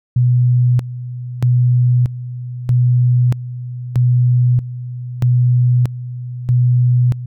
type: tone with tremolo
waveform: sine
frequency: 123.47 Hz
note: B2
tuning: in tune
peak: -9 dBFS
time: 0.16-7.26 s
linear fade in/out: 5 ms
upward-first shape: square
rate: 0.79 Hz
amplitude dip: 80%
effects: none

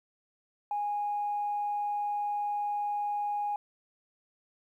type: tone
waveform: sine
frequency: 825 Hz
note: G#5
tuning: 12 cents flat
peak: -28 dBFS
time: 0.71-3.56 s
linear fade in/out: 2 ms
effects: tanh soft clip ceiling -24 dBFS + 11-bit

